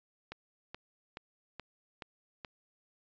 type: click train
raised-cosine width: 0.3 ms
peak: -26 dBFS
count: 6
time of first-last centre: 0.32-2.448 s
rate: 2.35 Hz
effects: resampled to 16000 Hz